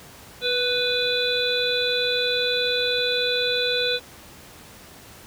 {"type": "harmonic tone with a mistuned harmonic", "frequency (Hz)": 496.2, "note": "B4", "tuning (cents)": 8, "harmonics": [1, 3, 5, 7, 8], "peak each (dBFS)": [-25, -29, -30, -26, -26], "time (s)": [0.41, 4], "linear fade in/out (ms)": 50, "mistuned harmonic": 1, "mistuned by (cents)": -16, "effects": ["pink hiss -45 dBFS RMS until 5.26 s", "high-pass 60 Hz 12 dB/octave"]}